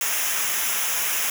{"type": "noise with comb filter", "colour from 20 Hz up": "white", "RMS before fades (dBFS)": -24, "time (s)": [0.01, 1.3], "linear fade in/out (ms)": 2, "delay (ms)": 0.23, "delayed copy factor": -0.75, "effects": []}